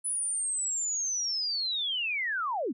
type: linear sweep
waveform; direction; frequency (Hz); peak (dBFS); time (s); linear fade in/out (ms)
sine; down; 10060 to 193.6; -28; 0.04-2.73; 20
effects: none